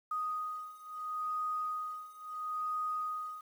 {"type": "beating tone pair", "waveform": "sine", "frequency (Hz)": [1244.5, 1245.24], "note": ["D#6", "D#6"], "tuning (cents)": [0, 1], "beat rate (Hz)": 0.74, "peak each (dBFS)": [-39, -37], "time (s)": [0.11, 3.41], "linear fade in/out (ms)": 5, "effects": ["10-bit"]}